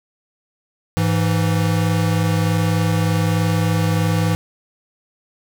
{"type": "tone pair together", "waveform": "square", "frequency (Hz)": [103.55, 164.81], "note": ["G#2", "E3"], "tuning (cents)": [-5, 0], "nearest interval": "minor sixth", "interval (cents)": 805, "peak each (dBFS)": [-19, -19], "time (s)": [0.97, 4.35], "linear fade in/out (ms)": 0, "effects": []}